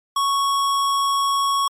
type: tone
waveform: square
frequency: 1108.7 Hz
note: C#6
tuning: in tune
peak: -18 dBFS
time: 0.16-1.68 s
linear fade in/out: 5 ms
effects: low-pass 12000 Hz 12 dB/octave + MP3 96 kbps